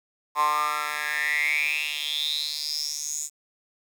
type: tone with high-pass filter sweep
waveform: 10% pulse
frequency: 149.7 Hz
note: D3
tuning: 33 cents sharp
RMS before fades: -27 dBFS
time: 0.35-3.3 s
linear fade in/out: 50 ms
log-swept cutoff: 1000 to 7400 Hz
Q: 9.5
effects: 9-bit